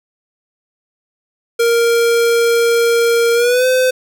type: tone with pitch glide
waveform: square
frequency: 466.6 to 511.8 Hz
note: A#4 to C5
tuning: +2 to -38 cents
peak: -11 dBFS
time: 1.59-3.91 s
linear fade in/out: 10 ms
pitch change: +160 cents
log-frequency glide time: 3.34-3.66 s
effects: none